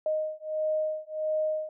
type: beating tone pair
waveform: sine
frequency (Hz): 620 / 621.5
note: D#5 / D#5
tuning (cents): -6 / -2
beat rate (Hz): 1.5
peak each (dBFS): -30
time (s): 0.06-1.69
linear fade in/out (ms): 2
effects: none